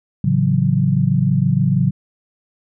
sine chord, F# minor seventh, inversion first, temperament equal, 110 / 138.59 / 164.81 / 185 Hz, A2 / C#3 / E3 / F#3, 0 / 0 / 0 / 0 cents, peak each -21 / -16 / -21 / -18 dBFS, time 0.24-1.91 s, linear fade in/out 5 ms, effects none

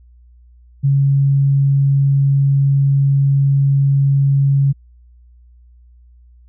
sine tone, 138.59 Hz, C#3, in tune, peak -10 dBFS, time 0.83-4.73 s, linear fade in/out 20 ms, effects added 60 Hz sine -43 dBFS peak until 6.48 s

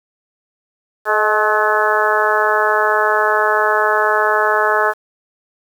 harmonic tone with a mistuned harmonic, 213.9 Hz, A3, 49 cents flat, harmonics 2 / 3 / 4 / 5 / 6 / 7 / 8, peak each -20 / -20 / -20 / -20 / -20 / -20 / -20 dBFS, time 1.05-4.94 s, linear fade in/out 50 ms, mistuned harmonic 3, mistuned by -28 cents, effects 7-bit

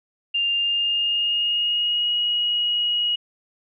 sine tone with pitch glide, 2799 to 2896 Hz, F7 to F#7, +3 to -38 cents, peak -19 dBFS, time 0.34-3.16 s, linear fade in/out 10 ms, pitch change +59 cents, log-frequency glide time 0.54-2.12 s, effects none

